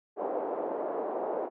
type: band-pass noise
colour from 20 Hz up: white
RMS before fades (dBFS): -33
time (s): 0.16-1.5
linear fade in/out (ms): 50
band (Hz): 340 to 730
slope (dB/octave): 24
effects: none